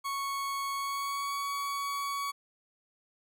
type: tone with pitch glide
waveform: 40% pulse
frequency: 1107 to 1125.7 Hz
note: C#6 to C#6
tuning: -3 to +26 cents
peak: -31 dBFS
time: 0.04-2.32 s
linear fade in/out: 20 ms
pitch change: +29 cents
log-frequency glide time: 0.74-1.36 s
effects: none